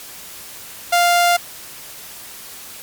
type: tone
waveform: sawtooth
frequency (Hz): 698.5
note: F5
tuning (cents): 0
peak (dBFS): -8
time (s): 0.92-1.37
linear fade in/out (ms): 10
effects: white hiss -36 dBFS RMS until 2.82 s + MP3 96 kbps